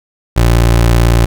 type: tone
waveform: 25% pulse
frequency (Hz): 58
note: A#1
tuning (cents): -8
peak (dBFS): -3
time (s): 0.36-1.26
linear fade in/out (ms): 10
effects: none